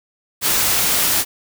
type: noise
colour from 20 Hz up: white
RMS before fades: -17 dBFS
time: 0.41-1.25 s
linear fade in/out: 50 ms
effects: none

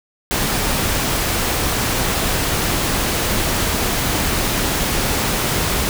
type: noise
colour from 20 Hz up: pink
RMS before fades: -19 dBFS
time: 0.31-5.89 s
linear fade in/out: 0 ms
effects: none

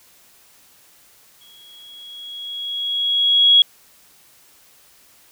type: tone with exponential growth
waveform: sine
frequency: 3322 Hz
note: G#7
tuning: in tune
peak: -7 dBFS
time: 1.41-3.62 s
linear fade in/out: 2 ms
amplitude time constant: 480 ms
effects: white hiss -52 dBFS RMS until 5.31 s

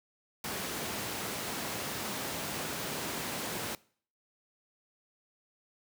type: high-pass noise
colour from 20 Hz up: pink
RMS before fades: -37 dBFS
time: 0.44-3.75 s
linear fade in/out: 2 ms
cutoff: 150 Hz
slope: 12 dB/octave
effects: noise-tail reverb RT60 0.5 s tail -22 dB re dry

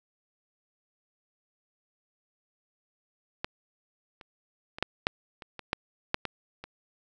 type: clicks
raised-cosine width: 0.3 ms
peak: -14 / -30 / -23 / -9 / -7 / -26 / -23 / -10 / -8 / -15 / -24 dBFS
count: 11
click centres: 3.445 / 4.212 / 4.785 / 4.826 / 5.069 / 5.422 / 5.593 / 5.731 / 6.144 / 6.253 / 6.64 s
effects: none

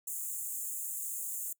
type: high-pass noise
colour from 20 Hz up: pink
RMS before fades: -38 dBFS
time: 0.07-1.53 s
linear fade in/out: 5 ms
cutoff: 6800 Hz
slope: 96 dB/octave
effects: noise-tail reverb RT60 0.1 s tail -24 dB re dry

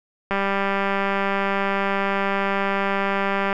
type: click train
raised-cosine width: 0.5 ms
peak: -8 dBFS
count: 635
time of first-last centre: 0.31-3.528 s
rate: 197 Hz
effects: none

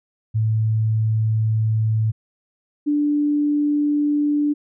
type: tone pair in turn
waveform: sine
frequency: 110 / 293.7 Hz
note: A2 / D4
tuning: 0 / 0 cents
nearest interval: octave + perfect fourth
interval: 1700 cents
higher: second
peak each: -16 dBFS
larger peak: neither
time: 0.34-2.12 / 2.86-4.54 s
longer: first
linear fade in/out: 20 ms
effects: none

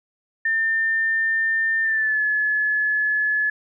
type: tone with pitch glide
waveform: sine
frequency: 1800 to 1711.8 Hz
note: A6 to A6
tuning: +39 to -48 cents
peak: -18 dBFS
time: 0.45-3.5 s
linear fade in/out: 5 ms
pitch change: -87 cents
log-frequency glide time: 1.82-2.23 s
effects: none

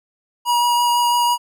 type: tone with vibrato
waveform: square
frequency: 960 Hz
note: B5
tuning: 49 cents flat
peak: -15 dBFS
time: 0.45-1.38 s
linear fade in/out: 50 ms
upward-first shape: triangle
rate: 6 Hz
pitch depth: 12 cents each way
effects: none

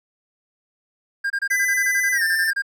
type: tone bursts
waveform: triangle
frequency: 1608 Hz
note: G6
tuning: 44 cents sharp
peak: -18 dBFS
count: 16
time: 1.24-2.622 s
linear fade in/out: 10 ms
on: 62 ms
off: 26 ms
type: tone with pitch glide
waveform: square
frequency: 2003 to 1784.5 Hz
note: B6 to A6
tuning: +24 to +24 cents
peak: -20 dBFS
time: 1.5-2.51 s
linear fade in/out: 10 ms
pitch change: -200 cents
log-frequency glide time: 2.13-2.23 s
effects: none

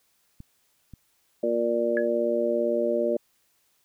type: clicks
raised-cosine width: 5 ms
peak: -29 / -30 dBFS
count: 2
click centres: 0.404 / 0.937 s
type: harmonic tone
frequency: 117.7 Hz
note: A#2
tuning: 17 cents sharp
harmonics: 2 / 3 / 4 / 5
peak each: -31 / -28 / -28 / -25 dBFS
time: 1.43-3.17 s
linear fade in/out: 5 ms
type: tone with exponential decay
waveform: sine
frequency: 1689 Hz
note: G#6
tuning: 29 cents sharp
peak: -23 dBFS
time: 1.97-2.08 s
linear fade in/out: 1 ms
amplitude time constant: 22 ms
effects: white hiss -68 dBFS RMS until 3.84 s

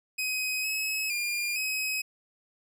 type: tone with pitch steps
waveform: sawtooth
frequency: 2524 / 2568 / 2406 / 2541 Hz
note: D#7 / E7 / D7 / D#7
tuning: +24 / -46 / +41 / +36 cents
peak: -25 dBFS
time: 0.18-2.02 s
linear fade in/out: 10 ms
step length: 460 ms
effects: none

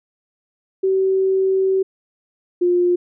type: tone pair in turn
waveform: sine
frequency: 382 / 354.2 Hz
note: G4 / F4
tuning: -45 / +24 cents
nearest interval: minor second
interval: 131 cents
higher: first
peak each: -14 / -13 dBFS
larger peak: second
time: 0.83-1.83 / 2.61-2.96 s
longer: first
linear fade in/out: 10 ms
effects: none

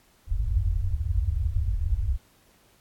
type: low-pass noise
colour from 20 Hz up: white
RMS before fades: -25 dBFS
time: 0.27-2.18 s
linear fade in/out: 50 ms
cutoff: 100 Hz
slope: 96 dB/octave
effects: pink hiss -61 dBFS RMS until 2.8 s + AAC 64 kbps

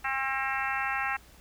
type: harmonic tone with a mistuned harmonic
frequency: 268 Hz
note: C4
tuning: 42 cents sharp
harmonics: 3 / 4 / 5 / 6 / 7 / 8 / 9 / 10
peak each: -34 / -37 / -35 / -35 / -35 / -39 / -41 / -37 dBFS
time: 0.04-1.17 s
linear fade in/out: 10 ms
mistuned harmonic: 9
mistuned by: -44 cents
effects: added 60 Hz sine -56 dBFS peak until 1.4 s + pink hiss -56 dBFS RMS until 1.4 s

